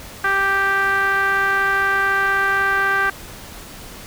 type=tone with low-pass filter; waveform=5% pulse; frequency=392 Hz; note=G4; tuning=in tune; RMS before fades=-18 dBFS; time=0.24-3.1 s; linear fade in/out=5 ms; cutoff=1500 Hz; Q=4.6; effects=pink hiss -37 dBFS RMS until 4.06 s